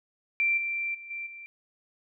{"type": "tone with level steps", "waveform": "sine", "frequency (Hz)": 2354, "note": "D7", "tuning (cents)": 3, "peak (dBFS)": [-22, -28, -41, -33, -41], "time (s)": [0.4, 1.46], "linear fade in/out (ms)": 0, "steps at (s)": [0.57, 0.94, 1.1, 1.26], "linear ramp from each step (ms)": 10, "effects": []}